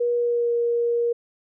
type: tone with pitch glide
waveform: sine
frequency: 480 to 472.3 Hz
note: B4 to A#4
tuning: -49 to +23 cents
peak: -19 dBFS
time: 0-1.13 s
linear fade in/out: 10 ms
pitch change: -28 cents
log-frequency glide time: 0.14-0.53 s
effects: none